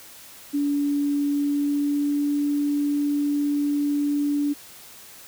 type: tone with pitch glide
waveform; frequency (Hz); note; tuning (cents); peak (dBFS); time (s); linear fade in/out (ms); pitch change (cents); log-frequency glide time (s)
sine; 287.1 to 289.6; D4 to D4; -39 to -24; -20; 0.53-4.54; 20; +15; 1.29-2.32
effects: white hiss -45 dBFS RMS until 5.27 s